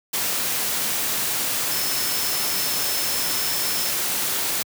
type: tone in noise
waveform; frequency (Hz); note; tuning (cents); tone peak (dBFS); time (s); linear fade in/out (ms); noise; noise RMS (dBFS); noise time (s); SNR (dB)
sine; 5274; E8; 0; -29; 1.71-3.91; 10; white; -24; 0.13-4.63; -8
effects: high-pass 100 Hz 12 dB/octave